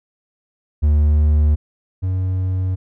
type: tone pair in turn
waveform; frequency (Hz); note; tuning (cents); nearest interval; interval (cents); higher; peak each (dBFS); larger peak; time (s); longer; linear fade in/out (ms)
triangle; 74.9 / 93.15; D2 / F#2; +35 / +12; major third; 377; second; -9 / -15; first; 0.82-1.56 / 2.02-2.76; neither; 20
effects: none